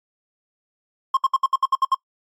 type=tone bursts; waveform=triangle; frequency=1066 Hz; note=C6; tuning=32 cents sharp; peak=-12 dBFS; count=9; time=1.14-1.947 s; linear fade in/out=5 ms; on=31 ms; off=66 ms; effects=noise-tail reverb RT60 0.1 s tail -22 dB re dry + MP3 64 kbps